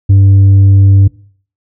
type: tone with tanh clipping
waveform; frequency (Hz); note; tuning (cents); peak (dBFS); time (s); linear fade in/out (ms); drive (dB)
triangle; 98; G2; 0; -3; 0.09-1.08; 10; 8
effects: noise-tail reverb RT60 0.5 s tail -21 dB re dry